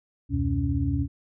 sine tone cluster, 72.1 / 88.9 / 125.8 / 280.1 Hz, D2 / F2 / B2 / C#4, -31 / +31 / +32 / +18 cents, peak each -28 dBFS, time 0.29-1.08 s, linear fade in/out 50 ms, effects none

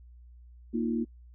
sine chord, Bb suspended fourth, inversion none, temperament equal, 233.1 / 311.1 / 349.2 Hz, Bb3 / Eb4 / F4, 0 / 0 / 0 cents, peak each -28 / -34 / -34 dBFS, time 0.73-1.05 s, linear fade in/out 20 ms, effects noise-tail reverb RT60 0.1 s tail -26 dB re dry + added 60 Hz sine -49 dBFS peak until 1.34 s

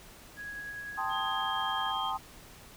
sine tone with tremolo, 1661.2 Hz, G#6, in tune, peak -37 dBFS, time 0.36-1.93 s, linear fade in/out 50 ms, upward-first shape sine, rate 10 Hz, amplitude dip 25%
sine chord, A half-diminished seventh, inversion third, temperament equal, 784 / 880 / 1046.5 / 1244.5 Hz, G5 / A5 / C6 / Eb6, 0 / 0 / 0 / 0 cents, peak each -36 dBFS, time 0.97-2.18 s, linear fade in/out 20 ms
sine tone, 3196 Hz, G7, 33 cents sharp, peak -36 dBFS, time 1.09-2.13 s, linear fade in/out 50 ms
effects pink hiss -52 dBFS RMS until 2.76 s

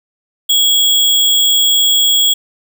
sine tone with sample-and-hold, 3333 Hz, G#7, 5 cents sharp, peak -8 dBFS, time 0.49-2.34 s, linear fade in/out 10 ms, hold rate 11025 Hz, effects none

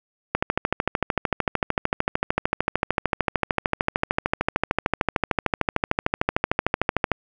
click train, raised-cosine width 0.5 ms, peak -4 dBFS, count 91, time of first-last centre 0.35-7.117 s, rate 13.3 Hz, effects none

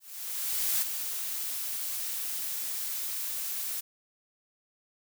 blue noise with ADSR envelope, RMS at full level -27 dBFS, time 0-3.81 s, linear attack 820 ms, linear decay 10 ms, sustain -7 dB, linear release 14 ms, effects none

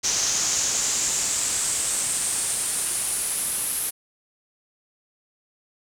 brown noise with band-pass filter sweep, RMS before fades -25 dBFS, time 0.03-3.91 s, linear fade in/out 20 ms, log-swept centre 6200 to 11000 Hz, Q 4.6, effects none

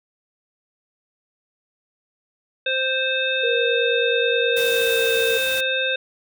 harmonic tone, 523 Hz, C5, 1 cent flat, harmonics 1 / 3 / 5 / 7, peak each -25 / -25 / -25 / -25 dBFS, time 2.66-5.96 s, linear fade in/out 5 ms
sine tone with pitch glide, 473.5 to 462.2 Hz, A#4 to A#4, +27 to -15 cents, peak -20 dBFS, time 3.43-5.38 s, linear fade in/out 10 ms, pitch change -42 cents, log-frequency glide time 4.64-5 s
white noise, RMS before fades -31 dBFS, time 4.56-5.61 s, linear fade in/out 10 ms
effects none

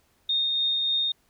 sine tone with tremolo, 3681 Hz, A#7, 23 cents flat, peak -21 dBFS, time 0.29-1.12 s, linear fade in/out 5 ms, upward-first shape triangle, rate 3.4 Hz, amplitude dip 25%, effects pink hiss -66 dBFS RMS until 1.29 s

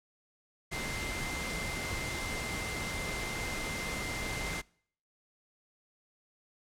sine tone in noise, 2086 Hz, C7, 6 cents flat, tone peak -39 dBFS, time 0.71-4.62 s, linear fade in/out 20 ms, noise pink, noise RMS -37 dBFS, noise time 0.71-4.62 s, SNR -5 dB, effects noise-tail reverb RT60 0.6 s tail -25 dB re dry + low-pass 10000 Hz 12 dB/octave

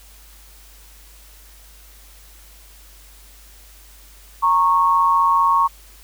sine tone pair together, 926 / 1101.2 Hz, A#5 / C#6, -12 / -12 cents, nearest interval minor third, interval 300 cents, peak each -18 / -14 dBFS, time 4.42-5.68 s, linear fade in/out 20 ms, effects added 50 Hz sine -45 dBFS peak until 6.03 s + white hiss -48 dBFS RMS until 6.03 s

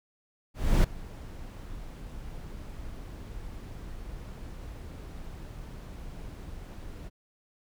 brown noise with ADSR envelope, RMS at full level -20 dBFS, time 0.54-7.1 s, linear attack 300 ms, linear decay 6 ms, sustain -21 dB, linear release 28 ms, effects none

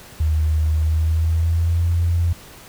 sine tone with pitch glide, 77.78 to 85.31 Hz, D#2 to F2, 0 to -40 cents, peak -15 dBFS, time 0.2-2.33 s, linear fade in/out 5 ms, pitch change +160 cents, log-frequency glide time 0.75-1.85 s, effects pink hiss -42 dBFS RMS until 2.68 s

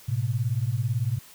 sine beating tone pair, 108.9 / 126.9 Hz, A2 / B2, -17 / +47 cents, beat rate 18 Hz, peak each -26 dBFS, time 0.08-1.19 s, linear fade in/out 10 ms, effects white hiss -50 dBFS RMS until 1.34 s

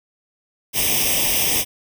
white noise with comb filter, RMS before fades -19 dBFS, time 0.73-1.65 s, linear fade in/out 50 ms, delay 0.35 ms, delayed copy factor +1, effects none

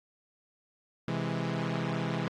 sawtooth chord, C augmented, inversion none, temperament equal, 130.81 / 164.81 / 207.7 Hz, C3 / E3 / G#3, 0 / 0 / 0 cents, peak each -31 / -29 / -32 dBFS, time 1.08-2.28 s, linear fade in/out 2 ms, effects low-pass 4000 Hz 12 dB/octave + AAC 48 kbps

